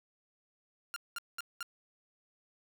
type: tone bursts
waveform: sawtooth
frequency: 1396.9 Hz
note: F6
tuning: in tune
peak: -33 dBFS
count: 4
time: 0.94-1.628 s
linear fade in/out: 0 ms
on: 22 ms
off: 200 ms
effects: none